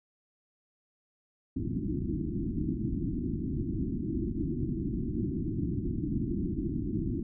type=low-pass noise; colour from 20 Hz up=white; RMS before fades=-32 dBFS; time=1.56-7.23 s; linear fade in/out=5 ms; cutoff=350 Hz; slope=96 dB/octave; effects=none